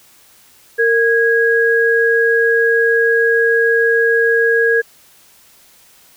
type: tone pair together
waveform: sine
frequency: 460.3 / 1648.9 Hz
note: A#4 / G#6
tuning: -22 / -13 cents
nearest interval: octave + minor seventh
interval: 2209 cents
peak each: -13 dBFS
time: 0.78-4.82 s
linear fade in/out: 20 ms
effects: white hiss -48 dBFS RMS until 6.16 s